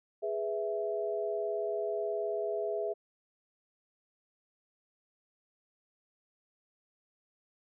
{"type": "chord", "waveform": "sine", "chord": "E major", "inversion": "first", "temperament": "equal", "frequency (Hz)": [415.3, 493.9, 659.3], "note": ["G#4", "B4", "E5"], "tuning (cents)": [0, 0, 0], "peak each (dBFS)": [-34, -40, -34], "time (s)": [0.22, 2.94], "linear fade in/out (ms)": 20, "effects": []}